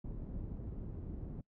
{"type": "low-pass noise", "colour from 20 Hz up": "pink", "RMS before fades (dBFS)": -43, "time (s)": [0.04, 1.41], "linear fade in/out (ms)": 5, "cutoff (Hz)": 250, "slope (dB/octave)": 12, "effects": ["noise-tail reverb RT60 0.1 s tail -23 dB re dry"]}